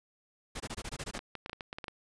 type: noise bursts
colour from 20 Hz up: pink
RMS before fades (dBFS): -39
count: 9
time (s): 0.55-1.186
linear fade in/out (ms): 10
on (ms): 52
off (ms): 21
type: clicks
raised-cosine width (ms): 0.3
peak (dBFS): -23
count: 11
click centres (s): 1.15 / 1.191 / 1.353 / 1.461 / 1.496 / 1.531 / 1.608 / 1.729 / 1.785 / 1.842 / 1.882
effects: resampled to 22050 Hz